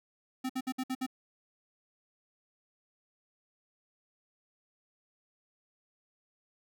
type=tone bursts; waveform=square; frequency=258.9 Hz; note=C4; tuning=18 cents flat; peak=-32 dBFS; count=6; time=0.44-1.065 s; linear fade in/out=10 ms; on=55 ms; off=59 ms; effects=none